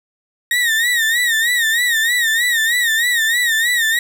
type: tone with vibrato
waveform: 35% pulse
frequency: 1864.7 Hz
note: A#6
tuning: in tune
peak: -12 dBFS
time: 0.51-3.99 s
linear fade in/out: 2 ms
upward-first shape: sine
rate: 3.2 Hz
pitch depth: 98 cents each way
effects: none